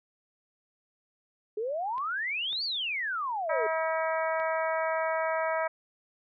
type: exponential two-way sweep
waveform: sine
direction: up then down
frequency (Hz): 410 to 4699 to 410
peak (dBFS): -29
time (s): 1.57-3.67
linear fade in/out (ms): 5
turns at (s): 2.64
type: clicks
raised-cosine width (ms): 0.3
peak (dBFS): -32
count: 3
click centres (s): 1.981 / 2.529 / 4.4
type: harmonic tone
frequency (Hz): 321.6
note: E4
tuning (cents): -43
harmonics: 2 / 3 / 4 / 5 / 6 / 7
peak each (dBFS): -29 / -33 / -35 / -37 / -39 / -40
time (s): 3.49-5.68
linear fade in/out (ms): 10
effects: none